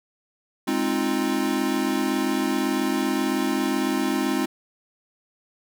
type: chord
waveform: square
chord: F minor seventh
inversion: first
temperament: equal with one note detuned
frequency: 207.7 / 263.6 / 311.1 / 349.2 Hz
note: Ab3 / C4 / Eb4 / F4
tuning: 0 / +13 / 0 / 0 cents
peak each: -30 / -26 / -28 / -29 dBFS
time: 0.67-4.46 s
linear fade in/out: 10 ms
effects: none